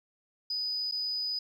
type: tone with dropouts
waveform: sine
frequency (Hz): 4978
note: D#8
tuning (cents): 0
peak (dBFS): -29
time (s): 0.5-1.39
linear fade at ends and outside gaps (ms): 5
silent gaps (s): 0.913-0.921
effects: tanh soft clip ceiling -25 dBFS + 11-bit